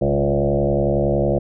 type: tone with frequency modulation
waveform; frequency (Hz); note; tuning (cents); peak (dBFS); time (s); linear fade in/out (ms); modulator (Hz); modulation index
sine; 348.5; F4; -4; -15; 0.01-1.39; 10; 70.9; 4.1
effects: none